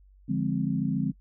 sine chord, D half-diminished seventh, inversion none, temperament equal, 146.83 / 174.61 / 207.7 / 261.6 Hz, D3 / F3 / Ab3 / C4, 0 / 0 / 0 / 0 cents, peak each -30 dBFS, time 0.28-1.12 s, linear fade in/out 20 ms, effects noise-tail reverb RT60 0.1 s tail -22 dB re dry + added 48 Hz sine -53 dBFS peak until 1.2 s

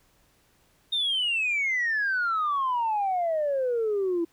sine exponential sweep, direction down, 3699 to 329.6 Hz, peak -22 dBFS, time 0.92-4.25 s, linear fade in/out 10 ms, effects tanh soft clip ceiling -20 dBFS + pink hiss -64 dBFS RMS until 4.32 s

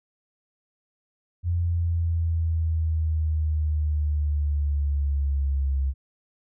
sine exponential sweep, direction down, 86.9 to 67.3 Hz, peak -21 dBFS, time 1.43-5.94 s, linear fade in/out 50 ms, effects none

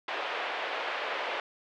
pink band-pass noise, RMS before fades -34 dBFS, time 0.08-1.4 s, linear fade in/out 2 ms, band 490 to 3200 Hz, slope 24 dB/octave, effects none

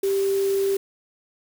sine tone in noise, 392 Hz, G4, in tune, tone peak -19 dBFS, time 0.03-0.77 s, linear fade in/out 5 ms, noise white, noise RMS -37 dBFS, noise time 0.03-0.77 s, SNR +15 dB, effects none

